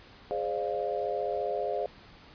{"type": "chord", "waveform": "sine", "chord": "D half-diminished seventh", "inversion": "second", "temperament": "equal with one note detuned", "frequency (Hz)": [415.3, 523.3, 598.3, 698.5], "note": ["Ab4", "C5", "D5", "F5"], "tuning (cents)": [0, 0, 32, 0], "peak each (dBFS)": -34, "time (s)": [0.31, 1.86], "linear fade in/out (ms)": 0, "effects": ["pink hiss -53 dBFS RMS until 2.34 s", "resampled to 11025 Hz"]}